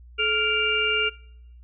harmonic tone with a mistuned harmonic, 466.2 Hz, A#4, in tune, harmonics 1 / 3 / 5 / 6, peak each -29 / -27 / -27 / -23 dBFS, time 0.18-1.1 s, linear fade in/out 20 ms, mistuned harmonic 1, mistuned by -140 cents, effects noise-tail reverb RT60 0.8 s tail -23 dB re dry + added 60 Hz sine -44 dBFS peak until 1.63 s

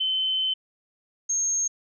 sine tone pair in turn, 3063 / 6470 Hz, G7 / G#8, -41 / -46 cents, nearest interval octave + minor second, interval 1295 cents, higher second, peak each -22 dBFS, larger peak neither, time 0-0.54 / 1.29-1.68 s, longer first, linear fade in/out 10 ms, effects none

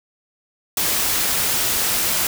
white noise, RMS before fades -20 dBFS, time 0.77-2.27 s, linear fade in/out 2 ms, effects none

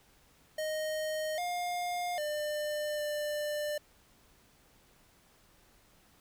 square tone with pitch steps, 621 / 709 / 599 / 595 Hz, D#5 / F5 / D5 / D5, -3 / +26 / +34 / +22 cents, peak -33 dBFS, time 0.58-3.78 s, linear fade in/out 5 ms, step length 800 ms, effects pink hiss -64 dBFS RMS until 6.2 s

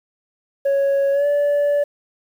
sine tone with pitch glide, 554.4 to 578.3 Hz, C#5 to D5, 0 to -27 cents, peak -12 dBFS, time 0.65-1.84 s, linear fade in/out 10 ms, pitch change +73 cents, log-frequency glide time 1.12-1.26 s, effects tanh soft clip ceiling -14 dBFS + 8-bit

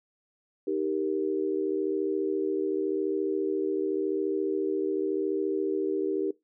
sine chord, Eb major, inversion none, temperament equal, 311.1 / 392 / 466.2 Hz, Eb4 / G4 / Bb4, 0 / 0 / 0 cents, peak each -31 / -28 / -33 dBFS, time 0.67-6.31 s, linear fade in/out 5 ms, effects noise-tail reverb RT60 0.2 s tail -21 dB re dry

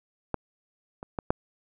clicks, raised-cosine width 1 ms, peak -13 / -24 / -16 / -8 dBFS, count 4, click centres 0.343 / 1.029 / 1.188 / 1.305 s, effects none

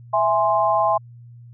sine chord, E augmented, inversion none, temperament equal, 659.3 / 830.6 / 1046.5 Hz, E5 / G#5 / B#5, 0 / 0 / 0 cents, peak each -20 dBFS, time 0.13-0.98 s, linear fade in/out 10 ms, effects added 119 Hz sine -40 dBFS peak until 1.53 s

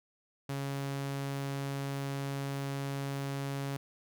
sawtooth tone, 138.59 Hz, C#3, in tune, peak -30 dBFS, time 0.49-3.77 s, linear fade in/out 5 ms, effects none

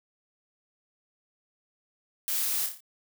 blue noise with echo, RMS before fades -30 dBFS, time 2.28-2.66 s, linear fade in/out 0 ms, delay 29 ms, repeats 5, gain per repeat -5 dB, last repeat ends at 2.805 s, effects none

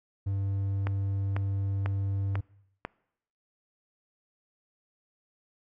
triangle tone, 98.2 Hz, G2, 4 cents sharp, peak -25 dBFS, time 0.26-2.41 s, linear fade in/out 10 ms
click train, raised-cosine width 0.5 ms, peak -18 dBFS, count 5, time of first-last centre 0.87-2.85 s, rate 2.02 Hz
effects noise-tail reverb RT60 0.8 s tail -24 dB re dry

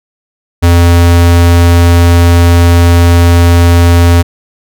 square tone, 86 Hz, F2, 26 cents flat, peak -3 dBFS, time 0.62-4.23 s, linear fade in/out 20 ms, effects none

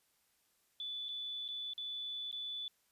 sine tone with dropouts, 3475 Hz, A7, 22 cents flat, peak -39 dBFS, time 0.8-2.68 s, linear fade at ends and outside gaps 1 ms, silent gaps 1.085-1.09 / 1.48-1.487 / 1.735-1.779 / 2.314-2.327 s, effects white hiss -75 dBFS RMS until 2.91 s + resampled to 32000 Hz

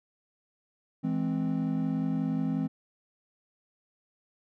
triangle chord, E augmented, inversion none, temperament equal with one note detuned, 164.81 / 210.3 / 261.6 Hz, E3 / G#3 / B#3, 0 / +22 / 0 cents, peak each -29 / -31 / -28 dBFS, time 1.03-2.68 s, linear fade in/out 20 ms, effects none

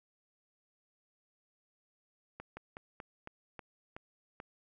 slowing click train, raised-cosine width 0.5 ms, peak -29 dBFS, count 8, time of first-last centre 2.4-4.401 s, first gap 170 ms, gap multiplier 1.17, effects none

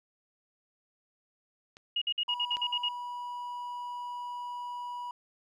clicks, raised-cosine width 0.2 ms, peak -33 / -35 / -25 dBFS, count 3, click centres 1.769 / 2.519 / 2.569 s
sine tone bursts, 2874 Hz, F7, 49 cents sharp, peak -27 dBFS, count 9, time 1.96-2.888 s, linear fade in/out 5 ms, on 56 ms, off 53 ms
triangle tone, 975 Hz, B5, 23 cents flat, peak -34 dBFS, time 2.28-5.11 s, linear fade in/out 2 ms
effects none

